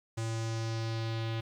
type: tone with low-pass filter sweep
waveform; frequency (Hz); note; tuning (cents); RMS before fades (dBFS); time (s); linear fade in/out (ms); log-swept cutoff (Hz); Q
square; 113.1; A2; +48; -34; 0.17-1.41; 10; 7800 to 3400; 2.4
effects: 10-bit